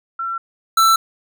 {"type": "tone pair in turn", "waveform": ["sine", "square"], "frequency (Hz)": [1353, 1332.8], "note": ["E6", "E6"], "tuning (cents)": [45, 19], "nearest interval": "unison", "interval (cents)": 26, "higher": "first", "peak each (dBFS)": [-21, -11], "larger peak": "second", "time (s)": [[0.19, 0.38], [0.77, 0.96]], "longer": "neither", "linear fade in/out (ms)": 5, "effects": []}